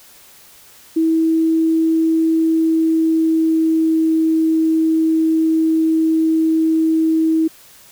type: tone with pitch glide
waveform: sine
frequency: 323.6 to 320.8 Hz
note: E4 to E4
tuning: -32 to -47 cents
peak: -12 dBFS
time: 0.96-7.48 s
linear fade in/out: 10 ms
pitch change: -15 cents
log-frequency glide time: 2.44-4.15 s
effects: white hiss -45 dBFS RMS until 7.91 s